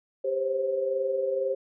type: tone cluster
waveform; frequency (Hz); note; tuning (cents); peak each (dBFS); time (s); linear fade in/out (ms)
sine; 394.9 / 510 / 532; G4 / C5 / C5; +13 / -44 / +29; -31 / -35 / -26; 0.24-1.55; 10
effects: none